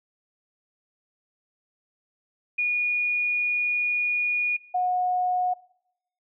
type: tone pair in turn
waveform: sine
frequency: 2447 / 727.5 Hz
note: D#7 / F#5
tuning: -29 / -29 cents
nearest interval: octave + major sixth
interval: 2100 cents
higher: first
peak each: -21 dBFS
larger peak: neither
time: 2.58-4.57 / 4.74-5.54 s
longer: first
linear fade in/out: 10 ms
effects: noise-tail reverb RT60 0.8 s tail -21 dB re dry